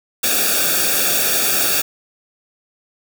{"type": "noise with comb filter", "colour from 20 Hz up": "white", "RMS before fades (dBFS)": -17, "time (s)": [0.23, 1.82], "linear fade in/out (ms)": 10, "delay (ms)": 0.98, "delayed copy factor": -0.9, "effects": []}